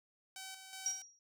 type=tone with tremolo; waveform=5% pulse; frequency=764 Hz; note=G5; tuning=45 cents flat; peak=-34 dBFS; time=0.36-1.02 s; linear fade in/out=2 ms; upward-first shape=square; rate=2.7 Hz; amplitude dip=50%
type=tone with exponential decay; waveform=sine; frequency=5690 Hz; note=F8; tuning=31 cents sharp; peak=-30 dBFS; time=0.86-1.19 s; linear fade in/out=1 ms; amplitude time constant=70 ms
effects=none